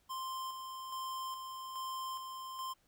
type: tone with tremolo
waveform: square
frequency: 1046.5 Hz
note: C6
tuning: in tune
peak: -39 dBFS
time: 0.09-2.74 s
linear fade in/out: 20 ms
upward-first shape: square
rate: 1.2 Hz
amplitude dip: 40%
effects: pink hiss -73 dBFS RMS until 2.87 s